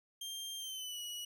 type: tone with pitch glide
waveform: sawtooth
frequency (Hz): 3185 to 2921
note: G7 to F#7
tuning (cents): +27 to -23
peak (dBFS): -38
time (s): 0.21-1.25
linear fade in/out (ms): 5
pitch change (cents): -150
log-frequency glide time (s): 0.58-1
effects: none